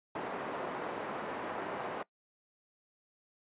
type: band-pass noise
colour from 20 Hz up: pink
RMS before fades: -39 dBFS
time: 0.15-2.03 s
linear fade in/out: 5 ms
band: 360 to 1300 Hz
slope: 12 dB/octave
effects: noise-tail reverb RT60 0.1 s tail -21 dB re dry + resampled to 8000 Hz